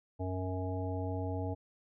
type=harmonic tone with a mistuned harmonic; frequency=92.5 Hz; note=F#2; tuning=in tune; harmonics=1 / 3 / 5 / 7 / 9; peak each=-35 / -40 / -42 / -43 / -45 dBFS; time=0.19-1.55 s; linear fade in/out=20 ms; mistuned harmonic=1; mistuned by=+17 cents; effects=none